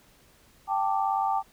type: chord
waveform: sine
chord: G suspended second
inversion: none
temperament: just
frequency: 784 / 882 / 1176 Hz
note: G5 / A5 / D6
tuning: 0 / +4 / +2 cents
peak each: -26 / -28 / -31 dBFS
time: 0.67-1.43 s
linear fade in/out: 50 ms
effects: pink hiss -59 dBFS RMS until 1.52 s